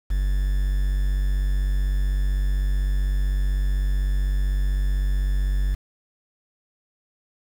triangle tone with quantisation, 47.91 Hz, G1, 39 cents flat, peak -17 dBFS, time 0.1-5.75 s, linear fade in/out 10 ms, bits 7, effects none

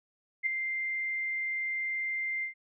sine tone with ADSR envelope, 2093 Hz, C7, in tune, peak -23 dBFS, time 0.43-2.54 s, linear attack 34 ms, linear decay 6 ms, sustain -7 dB, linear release 110 ms, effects none

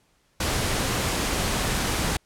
pink noise, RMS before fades -25 dBFS, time 0.4-2.17 s, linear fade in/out 5 ms, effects pink hiss -65 dBFS RMS until 2.25 s + low-pass 11000 Hz 12 dB/octave

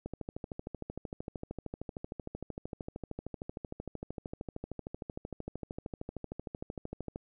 click train, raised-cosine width 2 ms, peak -25 dBFS, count 94, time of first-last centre 0.06-7.159 s, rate 13.1 Hz, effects none

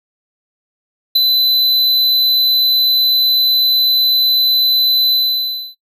square tone with ADSR envelope, 4016 Hz, B7, 28 cents sharp, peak -8 dBFS, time 1.15-5.75 s, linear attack 8 ms, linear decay 25 ms, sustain -3 dB, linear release 630 ms, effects noise-tail reverb RT60 0.1 s tail -17 dB re dry

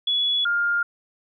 sine tone pair in turn, 3394 / 1407.4 Hz, G#7 / F6, +37 / +13 cents, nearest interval octave + minor third, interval 1524 cents, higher first, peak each -19 dBFS, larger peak neither, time 0.07-0.45 / 0.45-0.83 s, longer neither, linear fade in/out 5 ms, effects none

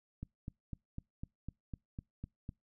click train, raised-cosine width 5 ms, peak -29 dBFS, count 10, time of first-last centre 0.23-2.491 s, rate 3.98 Hz, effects noise-tail reverb RT60 0.2 s tail -26 dB re dry

